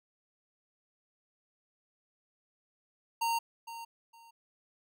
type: tone with echo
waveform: square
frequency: 923 Hz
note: A#5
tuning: 17 cents flat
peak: -29 dBFS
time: 3.21-3.39 s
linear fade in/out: 10 ms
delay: 460 ms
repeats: 2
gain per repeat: -13 dB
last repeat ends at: 4.31 s
effects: none